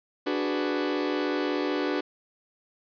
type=chord; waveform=40% pulse; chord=G# half-diminished seventh; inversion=second; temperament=equal; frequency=293.7 / 370 / 415.3 / 493.9 Hz; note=D4 / F#4 / G#4 / B4; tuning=0 / 0 / 0 / 0 cents; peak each=-28 / -30 / -34 / -32 dBFS; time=0.26-2.01 s; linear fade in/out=10 ms; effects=resampled to 11025 Hz + 10-bit